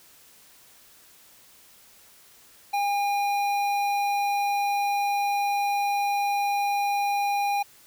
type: tone with notch filter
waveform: square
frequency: 810 Hz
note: G#5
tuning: 43 cents flat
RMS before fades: -25 dBFS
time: 2.73-7.63 s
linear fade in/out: 10 ms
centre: 8000 Hz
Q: 0.69
effects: white hiss -54 dBFS RMS until 7.86 s